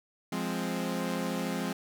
sawtooth chord, F minor, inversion none, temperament equal, 174.61 / 207.7 / 261.6 Hz, F3 / Ab3 / C4, 0 / 0 / 0 cents, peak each -31 dBFS, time 0.32-1.73 s, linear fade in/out 5 ms, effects none

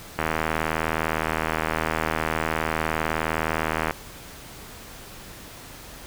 click train, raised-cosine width 0.5 ms, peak -8 dBFS, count 297, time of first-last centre 0.19-3.909 s, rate 79.6 Hz, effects pink hiss -42 dBFS RMS until 6.06 s

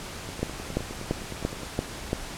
two click trains, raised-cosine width 2 ms, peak -23 / -11 dBFS, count 14 / 6, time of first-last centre 0.29-1.633 / 0.43-2.131 s, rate 9.68 / 2.94 Hz, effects pink hiss -38 dBFS RMS until 2.37 s + low-pass 10000 Hz 12 dB/octave

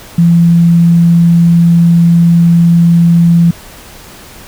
sine tone, 169.6 Hz, E3, 50 cents sharp, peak -3 dBFS, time 0.18-3.51 s, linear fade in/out 5 ms, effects pink hiss -33 dBFS RMS until 4.47 s

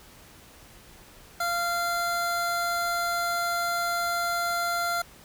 square tone pair together, 692 / 1383.1 Hz, F5 / F6, -16 / -17 cents, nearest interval octave, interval 1199 cents, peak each -30 / -28 dBFS, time 1.4-5.02 s, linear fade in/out 5 ms, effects pink hiss -51 dBFS RMS until 5.24 s

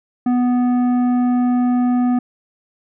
sine tone with tanh clipping, 246.9 Hz, B3, in tune, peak -15 dBFS, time 0.26-2.19 s, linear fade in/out 5 ms, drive 10 dB, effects none

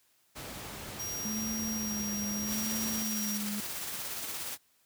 pink noise, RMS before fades -42 dBFS, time 0.35-3.04 s, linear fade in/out 20 ms
sawtooth tone, 5700 Hz, F8, 34 cents sharp, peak -33 dBFS, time 0.99-3.38 s, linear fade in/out 10 ms
sine tone with vibrato, 214 Hz, A3, 48 cents flat, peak -34 dBFS, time 1.25-3.6 s, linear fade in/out 0 ms, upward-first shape sine, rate 0.78 Hz, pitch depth 58 cents each way
white noise with tremolo, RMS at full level -37 dBFS, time 2.46-4.58 s, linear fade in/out 50 ms, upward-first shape square, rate 17 Hz, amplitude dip 25%
effects white hiss -69 dBFS RMS until 4.85 s + high-pass 60 Hz 12 dB/octave

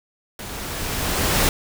pink noise with level ramp, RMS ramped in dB -34 to -17 dBFS, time 0.39-1.49 s, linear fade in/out 2 ms, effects none

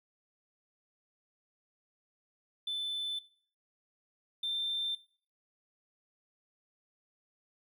triangle tone pair in turn, 3520 / 3573 Hz, A7 / A7, 0 / +26 cents, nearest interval unison, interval 26 cents, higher second, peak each -30 / -29 dBFS, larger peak second, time 2.67-3.19 / 4.43-4.95 s, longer neither, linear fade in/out 5 ms, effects noise-tail reverb RT60 0.5 s tail -21 dB re dry + tanh soft clip ceiling -29 dBFS

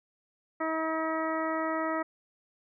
harmonic tone, 319.8 Hz, D#4, 48 cents sharp, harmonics 1 / 2 / 3 / 4 / 5 / 6 / 7, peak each -33 / -33 / -37 / -34 / -46 / -38 / -49 dBFS, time 0.6-2.03 s, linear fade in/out 10 ms, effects none

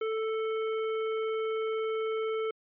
sine tone with tanh clipping, 441 Hz, A4, 4 cents sharp, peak -31 dBFS, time 0.01-2.51 s, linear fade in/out 5 ms, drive 18 dB, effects resampled to 8000 Hz

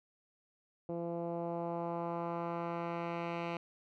10% pulse tone with low-pass filter sweep, 170 Hz, F3, 46 cents flat, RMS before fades -38 dBFS, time 0.89-3.57 s, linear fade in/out 2 ms, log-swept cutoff 500 to 2600 Hz, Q 1.4, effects none

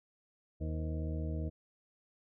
harmonic tone with a mistuned harmonic, 78.6 Hz, D#2, 18 cents sharp, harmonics 1 / 2 / 3 / 4 / 6 / 7 / 8, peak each -35 / -41 / -47 / -44 / -49 / -53 / -50 dBFS, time 0.6-1.5 s, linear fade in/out 20 ms, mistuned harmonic 7, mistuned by -76 cents, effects none

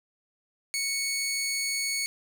15% pulse tone, 2217 Hz, C#7, in tune, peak -21 dBFS, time 0.74-2.06 s, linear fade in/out 0 ms, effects none

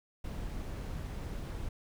brown noise, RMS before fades -39 dBFS, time 0.24-1.69 s, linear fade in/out 5 ms, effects none

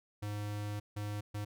square tone bursts at uneven times, 103.83 Hz, G#2, in tune, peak -37 dBFS, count 3, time 0.22-0.8 / 0.96-1.21 / 1.34-1.45 s, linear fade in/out 10 ms, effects none

